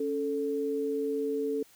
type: tone pair together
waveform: sine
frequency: 278.1 / 440 Hz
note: C#4 / A4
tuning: +6 / 0 cents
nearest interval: minor sixth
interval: 794 cents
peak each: -33 / -29 dBFS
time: 0-1.63 s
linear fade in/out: 5 ms
effects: white hiss -59 dBFS RMS until 1.75 s

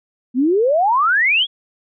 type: exponential sweep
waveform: sine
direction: up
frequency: 236.6 to 3421 Hz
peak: -12 dBFS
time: 0.34-1.47 s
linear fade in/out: 50 ms
effects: none

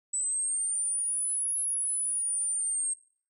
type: linear two-way sweep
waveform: sine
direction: up then down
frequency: 7902 to 10600 to 8410 Hz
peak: -27 dBFS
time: 0.13-2.94 s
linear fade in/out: 10 ms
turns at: 1.6 s
effects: noise-tail reverb RT60 0.5 s tail -23 dB re dry

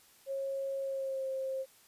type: tone with pitch glide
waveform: sine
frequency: 544 to 530.7 Hz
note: C#5 to C5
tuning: -33 to +24 cents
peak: -33 dBFS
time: 0.26-1.66 s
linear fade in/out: 50 ms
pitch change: -43 cents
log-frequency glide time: 0.8-1.28 s
effects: white hiss -62 dBFS RMS until 1.87 s + resampled to 32000 Hz

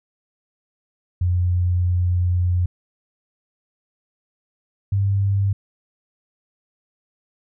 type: tone pair in turn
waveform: sine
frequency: 89.1 / 99.03 Hz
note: F2 / G2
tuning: +35 / +18 cents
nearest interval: major second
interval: 183 cents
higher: second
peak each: -16 dBFS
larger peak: neither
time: 1.21-2.66 / 4.92-5.53 s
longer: first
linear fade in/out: 5 ms
effects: none

